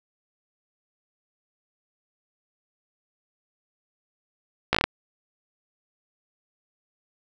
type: slowing click train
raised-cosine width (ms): 0.3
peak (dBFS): -3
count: 6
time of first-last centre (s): 4.73-4.84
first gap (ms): 16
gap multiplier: 1.16
effects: none